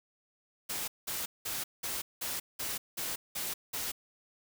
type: noise bursts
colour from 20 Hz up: white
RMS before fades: -36 dBFS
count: 9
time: 0.69-3.92 s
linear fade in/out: 10 ms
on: 190 ms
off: 190 ms
effects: none